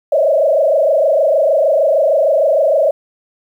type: tone with frequency modulation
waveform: sine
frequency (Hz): 596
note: D5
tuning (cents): +25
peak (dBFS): -9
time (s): 0.12-2.91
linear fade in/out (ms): 5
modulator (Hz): 26.5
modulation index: 2.3
effects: 8-bit